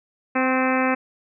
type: harmonic tone with a mistuned harmonic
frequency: 258.9 Hz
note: C4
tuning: 18 cents flat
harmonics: 1 / 2 / 3 / 4 / 5 / 6 / 7 / 8 / 9 / 10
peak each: -22 / -25 / -27 / -28 / -29 / -30 / -30 / -31 / -32 / -32 dBFS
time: 0.35-0.95 s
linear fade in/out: 10 ms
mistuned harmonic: 4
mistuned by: +23 cents
effects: none